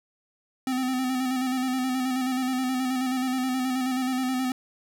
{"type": "tone with vibrato", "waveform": "square", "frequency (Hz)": 257.2, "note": "C4", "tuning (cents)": -30, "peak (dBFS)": -25, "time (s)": [0.67, 4.52], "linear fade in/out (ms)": 2, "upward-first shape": "square", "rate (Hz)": 9.4, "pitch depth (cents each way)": 31, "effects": []}